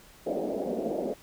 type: band-pass noise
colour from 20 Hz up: white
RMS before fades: -31 dBFS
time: 0.26-1.14 s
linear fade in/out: 10 ms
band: 190 to 660 Hz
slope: 48 dB/octave
effects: pink hiss -54 dBFS RMS until 1.22 s